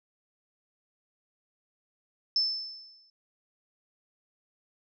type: tone with exponential decay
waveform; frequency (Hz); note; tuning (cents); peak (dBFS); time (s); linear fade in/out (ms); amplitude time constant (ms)
sine; 5274; E8; 0; -21; 2.36-3.1; 2; 160
effects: none